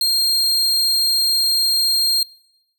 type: tone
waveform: 40% pulse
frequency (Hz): 4209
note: C8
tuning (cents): +9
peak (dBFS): -14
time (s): 0.01-2.23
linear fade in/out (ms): 2
effects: noise-tail reverb RT60 0.9 s tail -25 dB re dry